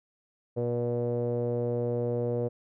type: tone with low-pass filter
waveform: sawtooth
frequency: 120 Hz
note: B2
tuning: 49 cents flat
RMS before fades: -29 dBFS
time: 0.56-2.49 s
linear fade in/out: 20 ms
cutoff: 520 Hz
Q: 7.9
effects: none